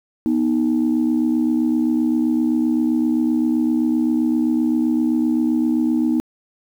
sine tone pair together, 244.2 / 311.9 Hz, B3 / D#4, -19 / +4 cents, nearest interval major third, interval 423 cents, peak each -17 dBFS, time 0.26-6.2 s, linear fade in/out 0 ms, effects tanh soft clip ceiling -10 dBFS + 8-bit

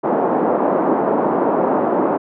pink band-pass noise, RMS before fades -17 dBFS, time 0.03-2.18 s, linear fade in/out 20 ms, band 240 to 1000 Hz, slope 24 dB/octave, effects none

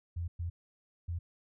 sine tone bursts at uneven times, 85.6 Hz, F2, 34 cents flat, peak -33 dBFS, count 3, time 0.16-0.28 / 0.39-0.5 / 1.08-1.19 s, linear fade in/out 10 ms, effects none

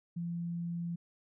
sine tone, 170.9 Hz, F3, 37 cents flat, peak -34 dBFS, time 0.16-0.96 s, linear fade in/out 10 ms, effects none

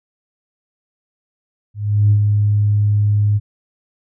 sine tone with ADSR envelope, 103.83 Hz, G#2, in tune, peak -7 dBFS, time 1.74-3.4 s, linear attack 370 ms, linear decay 75 ms, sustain -4 dB, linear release 36 ms, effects tanh soft clip ceiling -4 dBFS

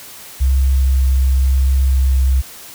sine tone with vibrato, 66 Hz, C2, 16 cents sharp, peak -10 dBFS, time 0.4-2.42 s, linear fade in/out 20 ms, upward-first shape triangle, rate 0.95 Hz, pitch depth 14 cents each way, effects white hiss -36 dBFS RMS until 2.74 s

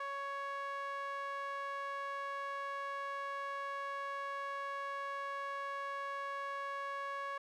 sawtooth tone with band-pass filter, 557 Hz, C#5, 8 cents sharp, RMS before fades -41 dBFS, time 0-7.38 s, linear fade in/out 5 ms, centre 1300 Hz, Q 2.7, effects none

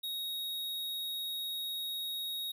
square tone, 3764 Hz, A#7, 16 cents sharp, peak -36 dBFS, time 0.03-2.52 s, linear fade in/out 10 ms, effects none

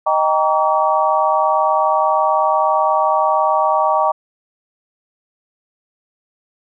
sine chord, Eb dominant seventh, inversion none, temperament equal with one note detuned, 622.3 / 784 / 932.3 / 1137.9 Hz, Eb5 / G5 / Bb5 / Db6, 0 / 0 / 0 / +45 cents, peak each -18 dBFS, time 0.06-4.12 s, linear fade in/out 10 ms, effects none

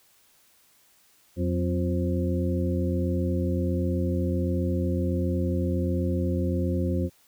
harmonic tone with a mistuned harmonic, 87.8 Hz, F2, 10 cents sharp, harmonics 1 / 2 / 3 / 4 / 6, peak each -26 / -29 / -31 / -32 / -34 dBFS, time 1.36-7.1 s, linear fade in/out 50 ms, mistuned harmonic 2, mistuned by +62 cents, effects white hiss -61 dBFS RMS until 7.27 s

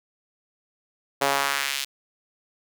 sawtooth tone with high-pass filter sweep, 139.3 Hz, C#3, 9 cents sharp, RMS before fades -25 dBFS, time 1.21-1.85 s, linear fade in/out 10 ms, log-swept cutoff 560 to 3500 Hz, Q 1.2, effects none

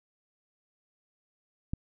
click, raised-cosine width 5 ms, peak -19 dBFS, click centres 1.735 s, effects none

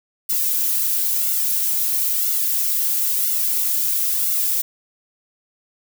violet noise with flanger, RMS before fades -20 dBFS, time 0.29-4.62 s, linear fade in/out 10 ms, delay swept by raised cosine 1.4 to 3.3 ms, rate 1 Hz, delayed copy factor +0.8, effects none

